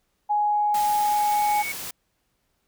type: tone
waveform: sine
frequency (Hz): 834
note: G#5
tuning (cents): +7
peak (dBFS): -19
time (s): 0.29-1.63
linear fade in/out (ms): 20
type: tone with exponential growth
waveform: sine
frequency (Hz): 2230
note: C#7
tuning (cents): +10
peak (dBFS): -27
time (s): 0.52-1.72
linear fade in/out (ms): 5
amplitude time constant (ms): 260
type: noise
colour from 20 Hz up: white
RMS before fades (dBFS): -34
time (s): 0.74-1.91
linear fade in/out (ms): 5
effects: pink hiss -72 dBFS RMS until 2.67 s